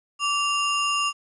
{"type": "ring-modulated tone", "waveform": "square", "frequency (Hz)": 1975.5, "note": "B6", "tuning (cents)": 0, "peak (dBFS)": -19, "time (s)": [0.19, 1.13], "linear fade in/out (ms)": 50, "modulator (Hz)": 813, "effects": ["resampled to 22050 Hz", "10-bit"]}